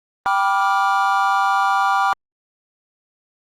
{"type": "chord", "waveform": "triangle", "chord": "G dominant seventh", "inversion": "none", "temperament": "just", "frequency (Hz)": [784, 980, 1176, 1411.2], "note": ["G5", "B5", "D6", "F6"], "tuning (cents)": [0, -14, 2, 18], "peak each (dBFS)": [-17, -20, -18, -21], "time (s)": [0.26, 2.13], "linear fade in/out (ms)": 0, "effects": ["Opus 24 kbps"]}